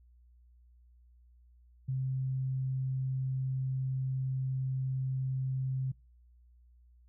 sine tone, 131.4 Hz, C3, 8 cents sharp, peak -30 dBFS, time 1.88-5.92 s, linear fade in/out 10 ms, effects noise-tail reverb RT60 0.3 s tail -26 dB re dry + added 60 Hz sine -58 dBFS peak until 7.08 s

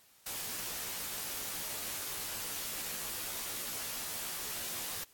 white noise with comb filter, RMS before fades -39 dBFS, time 0.26-5.04 s, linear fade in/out 5 ms, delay 15 ms, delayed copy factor -0.95, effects white hiss -63 dBFS RMS until 5.13 s + AAC 64 kbps

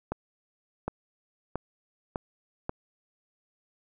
accelerating click train, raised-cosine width 1 ms, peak -16 dBFS, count 5, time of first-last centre 0.12-2.694 s, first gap 760 ms, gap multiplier 0.89, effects none

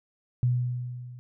sine tone with level ramp, 123.47 Hz, B2, in tune, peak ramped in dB -19 to -41 dBFS, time 0.43-1.19 s, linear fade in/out 0 ms, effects none

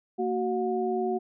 sine tone cluster, 230.2 / 373.3 / 720 Hz, A#3 / F#4 / F#5, -22 / +15 / -47 cents, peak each -32 / -27 / -31 dBFS, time 0.18-1.19 s, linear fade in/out 20 ms, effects none

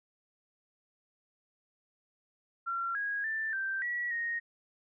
sine tone with pitch steps, 1368 / 1650 / 1773 / 1566 / 1931 / 1865 Hz, F6 / G#6 / A6 / G6 / B6 / A#6, -36 / -12 / +13 / -2 / -39 / 0 cents, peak -31 dBFS, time 2.66-4.4 s, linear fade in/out 20 ms, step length 290 ms, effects none

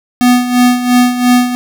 square tone with tremolo, 246.9 Hz, B3, in tune, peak -5 dBFS, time 0.21-1.55 s, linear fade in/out 0 ms, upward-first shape sine, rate 2.9 Hz, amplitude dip 70%, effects none

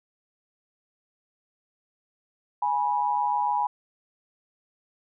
sine tone pair together, 830.6 / 977.5 Hz, G#5 / B5, 0 / -18 cents, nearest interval minor third, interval 282 cents, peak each -25 dBFS, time 2.62-3.67 s, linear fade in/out 5 ms, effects none

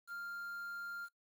triangle tone with quantisation, 1396.9 Hz, F6, in tune, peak -40 dBFS, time 0.07-1.09 s, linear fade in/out 50 ms, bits 10, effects noise-tail reverb RT60 0.1 s tail -21 dB re dry

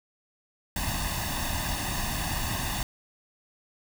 pink noise with comb filter, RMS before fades -30 dBFS, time 0.76-2.83 s, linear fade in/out 2 ms, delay 1.1 ms, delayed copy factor +0.8, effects none

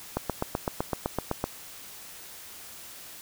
click train, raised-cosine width 1 ms, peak -12 dBFS, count 11, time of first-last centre 0.17-1.441 s, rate 7.87 Hz, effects white hiss -45 dBFS RMS until 3.21 s

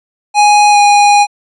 square tone with pitch glide, 830 to 820.9 Hz, G#5 to G#5, -1 to -20 cents, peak -5 dBFS, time 0.34-1.27 s, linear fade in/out 50 ms, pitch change -19 cents, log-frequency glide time 0.71-0.77 s, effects resampled to 22050 Hz

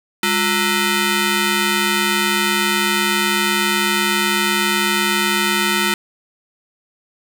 10% pulse ring-modulated tone, 560 Hz, C#5, 18 cents sharp, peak -4 dBFS, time 0.23-5.94 s, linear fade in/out 2 ms, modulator 766 Hz, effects none

